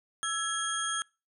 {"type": "tone cluster", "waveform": "sine", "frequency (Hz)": [1324, 1674, 3266, 6480, 9010], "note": ["E6", "G#6", "G#7", "G#8", "C#9"], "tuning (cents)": [7, 13, -30, -43, 27], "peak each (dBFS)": [-34, -36, -36, -38, -36], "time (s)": [0.23, 1.02], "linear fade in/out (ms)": 0, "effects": ["noise-tail reverb RT60 0.3 s tail -26 dB re dry"]}